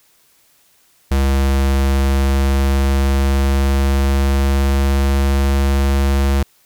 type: tone with pitch glide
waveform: square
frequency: 68 to 68.75 Hz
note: C#2 to C#2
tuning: -33 to -14 cents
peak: -13 dBFS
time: 1.11-6.43 s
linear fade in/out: 5 ms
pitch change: +19 cents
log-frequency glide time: 1.73-5.59 s
effects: white hiss -55 dBFS RMS until 6.65 s